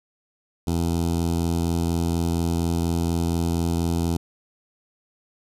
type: tone with notch filter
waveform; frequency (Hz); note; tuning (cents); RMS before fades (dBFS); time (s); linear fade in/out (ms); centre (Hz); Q
15% pulse; 84.2; E2; +37; -23; 0.67-4.17; 5; 1800; 0.5
effects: resampled to 32000 Hz